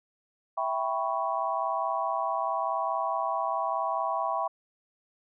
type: chord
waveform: sine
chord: C# half-diminished seventh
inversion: first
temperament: equal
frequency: 659.3 / 784 / 987.8 / 1108.7 Hz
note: E5 / G5 / B5 / C#6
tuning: 0 / 0 / 0 / 0 cents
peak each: -32 dBFS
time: 0.57-4.48 s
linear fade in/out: 10 ms
effects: none